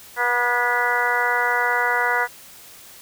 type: harmonic tone with a mistuned harmonic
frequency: 242.5 Hz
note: B3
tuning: 31 cents flat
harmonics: 2 / 3 / 4 / 5 / 6 / 7 / 8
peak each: -28 / -27 / -24 / -29 / -23 / -27 / -24 dBFS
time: 0.16-2.28 s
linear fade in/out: 50 ms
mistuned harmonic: 8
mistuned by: +27 cents
effects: white hiss -44 dBFS RMS until 3.01 s